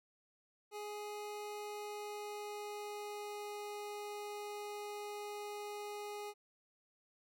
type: tone with pitch glide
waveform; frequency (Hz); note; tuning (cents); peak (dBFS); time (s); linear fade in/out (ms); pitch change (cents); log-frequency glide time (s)
25% pulse; 416.8 to 414.2; G#4 to G#4; +6 to -5; -39; 0.71-6.34; 50; -11; 1.49-3.52
effects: none